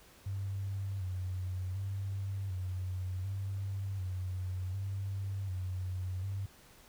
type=tone with vibrato; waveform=sine; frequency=95 Hz; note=F#2; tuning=46 cents sharp; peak=-34 dBFS; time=0.26-6.46 s; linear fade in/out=5 ms; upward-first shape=square; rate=0.67 Hz; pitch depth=53 cents each way; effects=pink hiss -59 dBFS RMS until 6.88 s